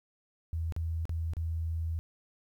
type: tone with dropouts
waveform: sine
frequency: 81.8 Hz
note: E2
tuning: 13 cents flat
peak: -30 dBFS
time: 0.53-1.99 s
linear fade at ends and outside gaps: 0 ms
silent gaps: 0.723-0.764 / 1.054-1.094 / 1.335-1.368 s
effects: 11-bit